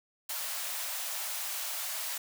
white high-pass noise, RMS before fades -36 dBFS, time 0.29-2.18 s, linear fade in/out 5 ms, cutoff 550 Hz, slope 96 dB/octave, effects none

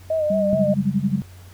sine tone with vibrato, 622.3 Hz, D#5, in tune, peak -18 dBFS, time 0.1-0.74 s, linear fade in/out 5 ms, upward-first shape sine, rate 4.7 Hz, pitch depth 58 cents each way
sine tone with pitch glide, 195.5 to 196.63 Hz, G3 to G3, -4 to +6 cents, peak -21 dBFS, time 0.3-1.16 s, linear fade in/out 5 ms, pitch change +10 cents, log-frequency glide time 0.43-0.77 s
sine chord, C# suspended fourth, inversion none, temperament equal, 138.59 / 185 / 207.7 Hz, C#3 / F#3 / G#3, 0 / 0 / 0 cents, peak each -26 dBFS, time 0.53-1.22 s, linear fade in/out 0 ms
effects added 91 Hz sine -41 dBFS peak until 1.53 s + pink hiss -50 dBFS RMS until 1.53 s

